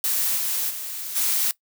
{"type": "noise with level steps", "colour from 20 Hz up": "blue", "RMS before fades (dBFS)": [-23, -25, -32, -22], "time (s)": [0.04, 1.51], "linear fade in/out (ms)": 0, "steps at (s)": [0.36, 0.69, 1.15], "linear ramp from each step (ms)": 20, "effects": ["noise-tail reverb RT60 0.1 s tail -19 dB re dry"]}